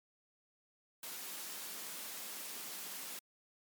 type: high-pass noise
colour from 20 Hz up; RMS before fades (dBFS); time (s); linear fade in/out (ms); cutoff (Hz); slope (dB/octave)
white; -45; 1.03-3.19; 2; 160; 96
effects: MP3 96 kbps

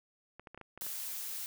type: clicks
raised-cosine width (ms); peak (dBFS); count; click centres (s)
0.5; -33; 8; 0.396 / 0.472 / 0.546 / 0.576 / 0.613 / 0.776 / 0.82 / 0.866
type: noise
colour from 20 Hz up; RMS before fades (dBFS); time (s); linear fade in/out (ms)
blue; -40; 0.81-1.46; 0
effects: none

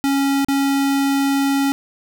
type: tone with dropouts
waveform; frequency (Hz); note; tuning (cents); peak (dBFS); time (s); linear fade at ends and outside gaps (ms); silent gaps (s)
square; 276.4; C#4; -5; -16; 0.04-1.72; 0; 0.447-0.485
effects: none

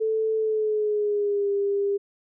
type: tone with pitch glide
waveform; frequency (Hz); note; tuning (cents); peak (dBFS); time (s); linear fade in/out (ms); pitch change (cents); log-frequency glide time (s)
sine; 440 to 401.2; A4 to G4; 0 to +40; -21; 0-1.98; 20; -160; 0.36-1.5
effects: none

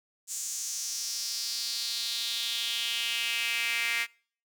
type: tone with high-pass filter sweep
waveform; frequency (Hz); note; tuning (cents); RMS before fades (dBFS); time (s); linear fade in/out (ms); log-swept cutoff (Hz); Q
sawtooth; 233.1; A#3; 0; -32; 0.27-4.07; 50; 7200 to 2100; 3.8
effects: noise-tail reverb RT60 0.5 s tail -25 dB re dry

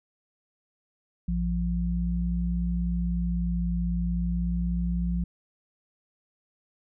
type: tone pair together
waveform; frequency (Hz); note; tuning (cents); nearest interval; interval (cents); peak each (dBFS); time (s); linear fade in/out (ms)
sine; 58.34 / 174.61; A#1 / F3; +2 / 0; octave + perfect fifth; 1898; -27 / -27; 1.28-5.24; 5
effects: none

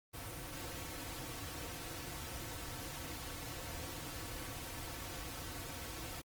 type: noise with comb filter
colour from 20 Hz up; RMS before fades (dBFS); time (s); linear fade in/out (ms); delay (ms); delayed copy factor
pink; -45; 0.13-6.22; 20; 4.9; -0.8
effects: Opus 24 kbps

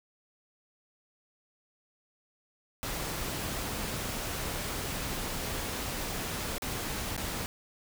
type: noise with dropouts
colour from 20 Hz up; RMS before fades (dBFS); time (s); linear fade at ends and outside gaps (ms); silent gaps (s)
pink; -35; 2.83-7.46; 0; 6.582-6.621 / 7.165-7.177
effects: none

